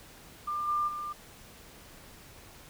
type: tone with level steps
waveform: sine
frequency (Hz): 1195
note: D6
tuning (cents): +30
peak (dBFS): -30 / -26 / -34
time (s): 0.47-1.13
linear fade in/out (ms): 10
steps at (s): 0.67 / 0.87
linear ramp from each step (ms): 20
effects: pink hiss -52 dBFS RMS until 2.69 s